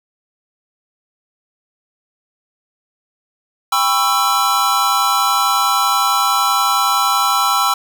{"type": "chord", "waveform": "square", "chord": "C# half-diminished seventh", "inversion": "second", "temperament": "just", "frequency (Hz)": [798.3, 997.9, 1108.7, 1330.5], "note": ["G5", "B5", "C#6", "E6"], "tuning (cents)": [31, 18, 0, 16], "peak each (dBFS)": [-21, -21, -21, -17], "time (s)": [3.72, 7.74], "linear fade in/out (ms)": 5, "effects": []}